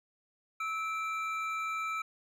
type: tone pair together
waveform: triangle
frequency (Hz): 1306.2 / 2349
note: E6 / D7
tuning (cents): -16 / 0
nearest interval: minor seventh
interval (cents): 1016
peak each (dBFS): -32 / -36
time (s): 0.6-2.02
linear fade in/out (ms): 5
effects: none